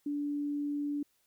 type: tone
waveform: sine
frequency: 290 Hz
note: D4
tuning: 22 cents flat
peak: -31 dBFS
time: 0.06-1.03 s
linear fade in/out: 5 ms
effects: white hiss -73 dBFS RMS until 1.26 s